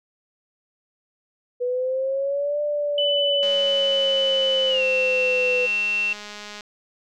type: exponential two-way sweep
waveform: sine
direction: up then down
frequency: 488.9 to 592 to 496.5 Hz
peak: -21 dBFS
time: 1.6-5.67 s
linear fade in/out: 20 ms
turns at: 2.61 s
type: tone with pitch glide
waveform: sine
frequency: 2996 to 2700 Hz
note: F#7 to E7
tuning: +21 to +41 cents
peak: -20 dBFS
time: 2.98-6.13 s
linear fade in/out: 2 ms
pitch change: -180 cents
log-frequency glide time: 4.69-4.83 s
type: click train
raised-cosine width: 0.2 ms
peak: -20 dBFS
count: 662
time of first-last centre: 3.43-6.608 s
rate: 208 Hz
effects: none